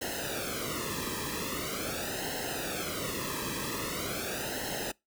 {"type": "noise with flanger", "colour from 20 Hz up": "pink", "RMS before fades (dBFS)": -35, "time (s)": [0.01, 4.92], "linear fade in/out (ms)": 10, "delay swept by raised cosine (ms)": [0.85, 1.39], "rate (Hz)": 0.43, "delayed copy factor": -0.9, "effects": ["noise-tail reverb RT60 0.2 s tail -24 dB re dry"]}